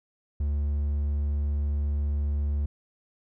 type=tone with hard clipping; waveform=triangle; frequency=72.7 Hz; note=D2; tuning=17 cents flat; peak=-25 dBFS; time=0.4-2.66 s; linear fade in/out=5 ms; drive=6 dB; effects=none